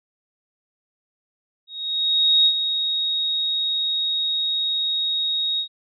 sine tone with ADSR envelope, 3761 Hz, A#7, 15 cents sharp, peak -12 dBFS, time 1.67-5.68 s, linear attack 790 ms, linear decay 66 ms, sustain -8 dB, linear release 88 ms, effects none

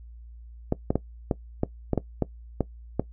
clicks, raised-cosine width 2 ms, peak -9 dBFS, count 10, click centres 0.724 / 0.905 / 0.956 / 1.312 / 1.634 / 1.933 / 1.977 / 2.223 / 2.607 / 2.996 s, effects noise-tail reverb RT60 0.1 s tail -18 dB re dry + added 58 Hz sine -42 dBFS peak until 3.12 s

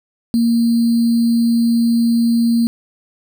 sine tone with sample-and-hold, 232.9 Hz, A#3, 1 cent flat, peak -11 dBFS, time 0.34-2.67 s, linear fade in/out 0 ms, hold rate 4410 Hz, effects none

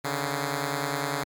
5% pulse beating tone pair, 140 / 150 Hz, C#3 / D3, +18 / +37 cents, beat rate 10 Hz, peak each -17 / -21 dBFS, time 0.04-1.24 s, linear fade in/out 10 ms, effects MP3 96 kbps

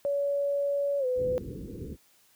sine tone with pitch glide, 566 to 504.2 Hz, C#5 to B4, +36 to +36 cents, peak -25 dBFS, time 0.05-1.38 s, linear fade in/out 0 ms, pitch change -200 cents, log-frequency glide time 0.99-1.06 s
pink low-pass noise, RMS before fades -37 dBFS, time 1.15-1.97 s, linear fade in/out 50 ms, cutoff 490 Hz, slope 96 dB/octave
effects white hiss -63 dBFS RMS until 2.35 s + high-pass 60 Hz 12 dB/octave

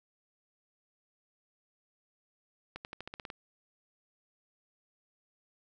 accelerating click train, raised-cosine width 0.3 ms, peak -25 dBFS, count 9, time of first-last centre 2.76-3.302 s, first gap 89 ms, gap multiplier 0.92, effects none

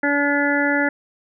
harmonic tone, 286.6 Hz, D4, 42 cents flat, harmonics 1 / 2 / 3 / 5 / 6 / 7, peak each -21 / -24 / -27 / -24 / -22 / -26 dBFS, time 0.03-0.89 s, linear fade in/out 5 ms, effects none

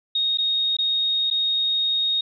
sine tone with dropouts, 3729 Hz, A#7, in tune, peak -19 dBFS, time 0.15-2.21 s, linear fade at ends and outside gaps 5 ms, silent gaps 0.374-0.384 / 0.768-0.786 / 1.302-1.31 s, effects none

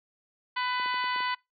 harmonic tone, 498.9 Hz, B4, 17 cents sharp, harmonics 2 / 3 / 4 / 5 / 6 / 7 / 8 / 9, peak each -30 / -35 / -34 / -42 / -38 / -44 / -46 / -42 dBFS, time 0.56-1.35 s, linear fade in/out 10 ms
clicks, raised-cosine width 2 ms, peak -30 dBFS, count 6, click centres 0.798 / 0.86 / 0.942 / 1.041 / 1.161 / 1.205 s
effects noise-tail reverb RT60 0.2 s tail -24 dB re dry + high-pass 300 Hz 12 dB/octave

